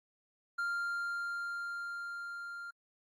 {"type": "tone with level ramp", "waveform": "triangle", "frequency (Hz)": 1395, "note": "F6", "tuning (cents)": -2, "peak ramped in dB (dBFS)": [-30, -40], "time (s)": [0.58, 2.71], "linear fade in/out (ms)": 10, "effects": ["AAC 48 kbps"]}